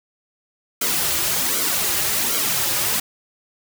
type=noise with flanger; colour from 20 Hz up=white; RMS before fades=-21 dBFS; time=0.81-3 s; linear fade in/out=5 ms; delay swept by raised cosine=1.1 to 4.6 ms; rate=1.3 Hz; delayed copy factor=-0.7; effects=none

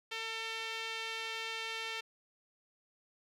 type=tone with band-pass filter; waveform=sawtooth; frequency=449.2 Hz; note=A4; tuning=36 cents sharp; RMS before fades=-40 dBFS; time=0.11-2.01 s; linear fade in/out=10 ms; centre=2900 Hz; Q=1.6; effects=none

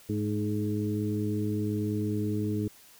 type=harmonic tone with a mistuned harmonic; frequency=105.5 Hz; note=G#2; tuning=28 cents sharp; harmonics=1 / 2 / 3 / 4; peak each=-31 / -32 / -32 / -36 dBFS; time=0.09-2.68 s; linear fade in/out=5 ms; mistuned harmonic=3; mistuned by=-24 cents; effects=white hiss -55 dBFS RMS until 2.99 s

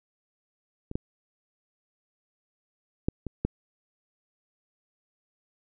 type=clicks; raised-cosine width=3 ms; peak=-23 / -15 / -11 / -20 / -12 dBFS; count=5; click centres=0.914 / 0.955 / 3.085 / 3.267 / 3.45 s; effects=none

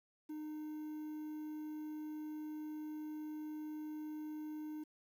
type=tone with quantisation; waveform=triangle; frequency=305.9 Hz; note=D#4; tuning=29 cents flat; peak=-40 dBFS; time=0.29-4.84 s; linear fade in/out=10 ms; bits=11; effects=none

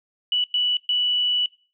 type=tone bursts at uneven times; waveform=sine; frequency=2956 Hz; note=F#7; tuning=2 cents flat; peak=-18 dBFS; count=3; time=0.32-0.44 / 0.54-0.77 / 0.89-1.46 s; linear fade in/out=2 ms; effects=noise-tail reverb RT60 0.4 s tail -23 dB re dry

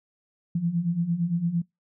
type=beating tone pair; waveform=sine; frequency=165 / 173.8 Hz; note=E3 / F3; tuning=+2 / -8 cents; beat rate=8.8 Hz; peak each=-29 / -24 dBFS; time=0.55-1.62 s; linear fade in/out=5 ms; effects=noise-tail reverb RT60 0.2 s tail -25 dB re dry

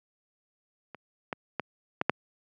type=clicks; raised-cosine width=0.5 ms; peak=-27 / -16 / -14 / -10 / -6 dBFS; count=5; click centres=0.947 / 1.328 / 1.597 / 2.014 / 2.096 s; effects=high-pass 150 Hz 12 dB/octave

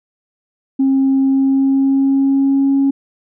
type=tone with pitch glide; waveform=sine; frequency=269 to 274.7 Hz; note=C4 to C#4; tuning=+48 to -16 cents; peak=-9 dBFS; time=0.79-2.91 s; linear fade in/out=10 ms; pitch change=+36 cents; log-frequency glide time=1.24-2.75 s; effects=tanh soft clip ceiling -7 dBFS

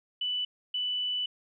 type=tone pair in turn; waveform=sine; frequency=2980 / 2980 Hz; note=F#7 / F#7; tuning=+12 / +12 cents; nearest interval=unison; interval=0 cents; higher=neither; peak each=-28 dBFS; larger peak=neither; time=0.21-0.45 / 0.74-1.26 s; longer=second; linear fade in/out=5 ms; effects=none

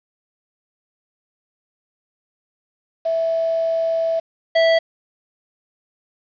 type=tone pair in turn; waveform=sine / square; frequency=657 / 657 Hz; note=E5 / E5; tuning=-6 / -6 cents; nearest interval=unison; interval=0 cents; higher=neither; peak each=-17 / -13 dBFS; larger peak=second; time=3.05-4.2 / 4.55-4.79 s; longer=first; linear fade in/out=10 ms; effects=resampled to 11025 Hz + 7-bit

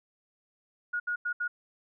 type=tone bursts at uneven times; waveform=sine; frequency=1443 Hz; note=F#6; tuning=44 cents flat; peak=-28 dBFS; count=4; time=0.93-1 / 1.07-1.16 / 1.25-1.33 / 1.4-1.48 s; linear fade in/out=10 ms; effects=none

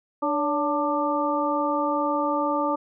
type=harmonic tone with a mistuned harmonic; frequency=296.3 Hz; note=D4; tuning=15 cents sharp; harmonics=1 / 2 / 3 / 4; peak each=-27 / -27 / -27 / -27 dBFS; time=0.22-2.76 s; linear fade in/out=10 ms; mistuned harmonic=2; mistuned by=-65 cents; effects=none

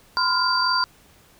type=tone cluster; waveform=sine; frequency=987 / 1031 / 1408 / 4677 Hz; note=B5 / C6 / F6 / D8; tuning=-1 / -26 / +14 / -8 cents; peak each=-29 / -23 / -24 / -22 dBFS; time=0.17-0.84 s; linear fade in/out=0 ms; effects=pink hiss -54 dBFS RMS until 1.39 s

